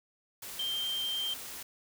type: tone in noise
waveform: sine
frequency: 3155 Hz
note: G7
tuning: 10 cents sharp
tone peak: -31 dBFS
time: 0.59-1.34 s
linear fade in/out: 5 ms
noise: white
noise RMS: -43 dBFS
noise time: 0.42-1.63 s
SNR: +9 dB
effects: none